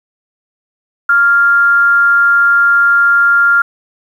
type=tone with frequency modulation; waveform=sine; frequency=1396.9 Hz; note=F6; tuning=in tune; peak=-6 dBFS; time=1.09-3.62 s; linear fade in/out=5 ms; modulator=263 Hz; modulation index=0.25; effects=7-bit